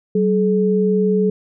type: tone pair together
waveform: sine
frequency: 190.21 / 427 Hz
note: F#3 / G#4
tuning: +48 / +48 cents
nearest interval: octave + major second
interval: 1400 cents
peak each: -16 dBFS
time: 0.15-1.3 s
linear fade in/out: 5 ms
effects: none